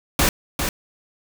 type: noise with echo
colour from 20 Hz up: pink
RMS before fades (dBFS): -17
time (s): 0.19-0.29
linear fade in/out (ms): 2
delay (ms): 400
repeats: 1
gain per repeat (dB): -6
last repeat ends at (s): 0.69
effects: none